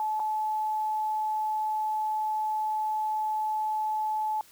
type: tone with dropouts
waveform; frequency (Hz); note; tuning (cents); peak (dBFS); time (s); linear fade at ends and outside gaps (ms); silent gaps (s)
sine; 862; A5; -36; -26; 0-4.41; 1; 0.196-0.2
effects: white hiss -56 dBFS RMS until 4.51 s